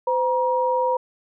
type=tone pair together; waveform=sine; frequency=511.5 / 951 Hz; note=C5 / A#5; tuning=-39 / +34 cents; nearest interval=major seventh; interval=1073 cents; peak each=-21 dBFS; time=0.07-0.97 s; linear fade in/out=5 ms; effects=none